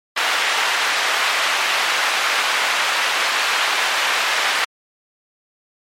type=band-pass noise; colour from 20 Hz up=white; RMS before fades=-19 dBFS; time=0.16-4.65 s; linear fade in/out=10 ms; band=800 to 2600 Hz; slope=12 dB/octave; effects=MP3 64 kbps